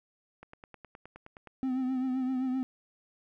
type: click train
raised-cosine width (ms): 0.5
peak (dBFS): -32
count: 11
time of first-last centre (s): 0.43-1.473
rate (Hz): 9.59
type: tone with vibrato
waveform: triangle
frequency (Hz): 258.4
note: C4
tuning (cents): -21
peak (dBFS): -26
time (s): 1.63-2.63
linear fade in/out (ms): 0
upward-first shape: triangle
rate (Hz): 7.7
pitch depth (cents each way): 51
effects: none